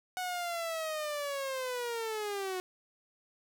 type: linear sweep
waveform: sawtooth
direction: down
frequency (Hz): 740 to 363.6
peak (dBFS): -30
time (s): 0.17-2.6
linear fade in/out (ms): 0
effects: none